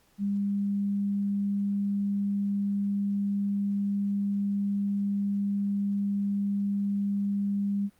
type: tone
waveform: sine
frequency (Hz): 200.8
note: G3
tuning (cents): +42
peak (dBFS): -25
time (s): 0.18-7.9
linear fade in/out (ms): 50
effects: pink hiss -65 dBFS RMS until 7.99 s + Opus 48 kbps